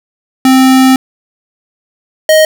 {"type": "tone pair in turn", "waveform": "square", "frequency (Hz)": [261.6, 625.1], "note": ["C4", "D#5"], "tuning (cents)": [0, 8], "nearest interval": "octave + minor third", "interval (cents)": 1508, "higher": "second", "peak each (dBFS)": -4, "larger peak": "neither", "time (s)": [[0.45, 0.96], [2.29, 2.45]], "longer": "first", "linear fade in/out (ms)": 2, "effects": []}